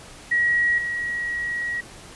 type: tone with level steps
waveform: sine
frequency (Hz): 1909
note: A#6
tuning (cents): +41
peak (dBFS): -17 / -24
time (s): 0.31-1.81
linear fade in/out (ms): 10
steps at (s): 0.78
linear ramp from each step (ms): 2
effects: pink hiss -43 dBFS RMS until 2.15 s + resampled to 24000 Hz